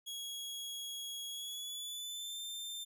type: tone with pitch glide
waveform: sawtooth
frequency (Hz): 3322 to 3581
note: G#7 to A7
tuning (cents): 0 to +30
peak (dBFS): -38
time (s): 0.06-2.85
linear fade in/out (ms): 20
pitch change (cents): +130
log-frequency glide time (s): 1.29-2.4
effects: none